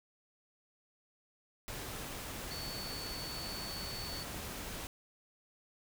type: tone in noise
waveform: sine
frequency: 4466 Hz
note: C#8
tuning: 12 cents sharp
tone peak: -43 dBFS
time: 2.51-4.23 s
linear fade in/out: 0 ms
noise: pink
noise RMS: -43 dBFS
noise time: 1.68-4.87 s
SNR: -3 dB
effects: none